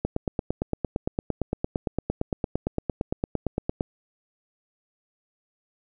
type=click train; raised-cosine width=2 ms; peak=-11 dBFS; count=34; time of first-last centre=0.05-3.809 s; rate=8.78 Hz; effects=none